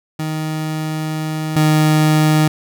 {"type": "tone pair in turn", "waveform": "30% pulse", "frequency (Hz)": [156.1, 154.4], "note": ["D#3", "D#3"], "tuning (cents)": [6, -13], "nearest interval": "unison", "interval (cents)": 19, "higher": "first", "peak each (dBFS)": [-17, -8], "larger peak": "second", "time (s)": [[0.19, 1.56], [1.56, 2.48]], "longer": "first", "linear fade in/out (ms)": 5, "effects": []}